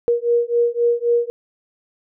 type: beating tone pair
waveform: sine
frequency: 472.2 / 476 Hz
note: A#4 / A#4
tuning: +22 / +36 cents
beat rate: 3.8 Hz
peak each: -18 dBFS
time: 0.08-1.3 s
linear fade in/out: 0 ms
effects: none